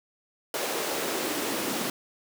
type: noise with high-pass filter sweep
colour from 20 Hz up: pink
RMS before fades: -30 dBFS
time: 0.54-1.9 s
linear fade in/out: 2 ms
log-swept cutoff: 440 to 250 Hz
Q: 1.9
effects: none